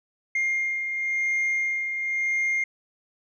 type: beating tone pair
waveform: sine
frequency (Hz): 2119 / 2119.95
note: C7 / C7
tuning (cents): +21 / +22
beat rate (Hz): 0.95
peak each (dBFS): -22 / -31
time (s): 0.35-2.64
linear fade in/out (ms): 5
effects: tanh soft clip ceiling -20 dBFS